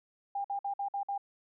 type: tone bursts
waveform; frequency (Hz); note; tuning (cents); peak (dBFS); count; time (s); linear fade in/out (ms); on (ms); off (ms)
sine; 800; G5; +35; -31; 6; 0.35-1.179; 5; 94; 53
effects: none